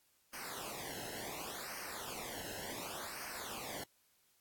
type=noise with flanger; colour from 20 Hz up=pink; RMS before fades=-45 dBFS; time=0.33-3.84 s; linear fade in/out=5 ms; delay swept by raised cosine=0.27 to 0.86 ms; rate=0.69 Hz; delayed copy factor=-0.9; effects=white hiss -73 dBFS RMS until 4.4 s + AAC 64 kbps